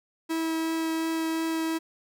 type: tone with vibrato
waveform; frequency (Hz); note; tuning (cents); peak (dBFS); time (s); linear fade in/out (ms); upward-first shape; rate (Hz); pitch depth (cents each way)
45% pulse; 324.2; E4; -29; -26; 0.29-1.79; 20; triangle; 2.8; 8
effects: none